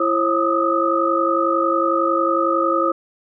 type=tone cluster; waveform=sine; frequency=336 / 539 / 1224 / 1275 Hz; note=E4 / C#5 / D#6 / D#6; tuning=+33 / -49 / -29 / +42 cents; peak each=-21 dBFS; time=0-2.92 s; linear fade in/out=5 ms; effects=none